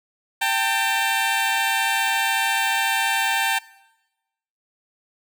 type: tone pair together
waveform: 15% pulse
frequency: 784 / 898.3 Hz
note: G5 / A5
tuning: 0 / +36 cents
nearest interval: major second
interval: 236 cents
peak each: -16 dBFS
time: 0.41-3.59 s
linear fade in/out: 10 ms
effects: noise-tail reverb RT60 1.0 s tail -21 dB re dry